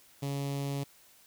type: tone with notch filter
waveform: sawtooth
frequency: 140 Hz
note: C#3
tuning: 18 cents sharp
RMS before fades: -34 dBFS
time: 0.22-0.84 s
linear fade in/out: 10 ms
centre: 1500 Hz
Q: 0.98
effects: white hiss -60 dBFS RMS until 1.26 s